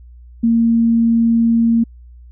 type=tone; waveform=sine; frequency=230.3 Hz; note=A#3; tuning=21 cents flat; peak=-10 dBFS; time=0.43-1.84 s; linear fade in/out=10 ms; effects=added 60 Hz sine -37 dBFS peak until 2.31 s